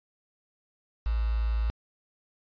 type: tone with quantisation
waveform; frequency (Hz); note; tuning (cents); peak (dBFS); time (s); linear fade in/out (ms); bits
sine; 55.9; A1; +28; -24; 1.06-1.7; 0; 7
effects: resampled to 11025 Hz